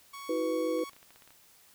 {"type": "tone", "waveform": "sawtooth", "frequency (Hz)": 1114, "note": "C#6", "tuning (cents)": 8, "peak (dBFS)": -38, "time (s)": [0.13, 0.9], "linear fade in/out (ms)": 10}
{"type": "chord", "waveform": "sine", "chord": "E suspended second", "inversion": "none", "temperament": "equal with one note detuned", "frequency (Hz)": [322.5, 370, 493.9], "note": ["E4", "F#4", "B4"], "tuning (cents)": [-38, 0, 0], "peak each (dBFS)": [-32, -36, -30], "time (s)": [0.29, 0.84], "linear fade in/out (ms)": 5}
{"type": "clicks", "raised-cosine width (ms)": 0.3, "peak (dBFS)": -39, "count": 10, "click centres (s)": [0.791, 0.895, 0.933, 0.965, 1.029, 1.106, 1.16, 1.222, 1.276, 1.306]}
{"effects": ["white hiss -60 dBFS RMS until 1.74 s"]}